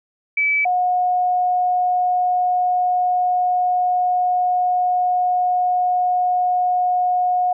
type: tone pair in turn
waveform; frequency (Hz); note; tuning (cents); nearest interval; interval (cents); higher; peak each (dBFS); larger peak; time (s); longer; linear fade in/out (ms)
sine; 2300 / 724.5; D7 / F#5; -37 / -37; octave + minor sixth; 2000; first; -15 / -15; neither; 0.37-0.65 / 0.65-7.53; second; 5
effects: none